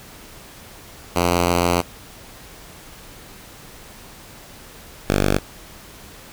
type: tone pair in turn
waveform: 5% pulse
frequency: 87.31 / 49.19 Hz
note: F2 / G1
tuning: 0 / +7 cents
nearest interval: minor seventh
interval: 993 cents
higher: first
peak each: -5 dBFS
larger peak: neither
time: 1.15-1.82 / 5.08-5.39 s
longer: first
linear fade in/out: 20 ms
effects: pink hiss -42 dBFS RMS until 6.32 s